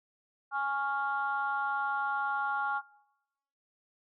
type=chord; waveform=sine; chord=Db major; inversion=second; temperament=equal; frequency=830.6 / 1108.7 / 1396.9 Hz; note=Ab5 / Db6 / F6; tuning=0 / 0 / 0 cents; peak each=-32 / -35 / -32 dBFS; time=0.51-2.82 s; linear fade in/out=50 ms; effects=noise-tail reverb RT60 1.0 s tail -23 dB re dry + tanh soft clip ceiling -21 dBFS